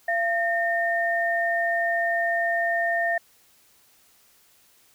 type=tone pair together; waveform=sine; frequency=683 / 1823.4 Hz; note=F5 / A#6; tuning=-39 / -39 cents; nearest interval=octave + perfect fourth; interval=1700 cents; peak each=-24 dBFS; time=0.08-3.18 s; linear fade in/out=5 ms; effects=white hiss -59 dBFS RMS until 4.94 s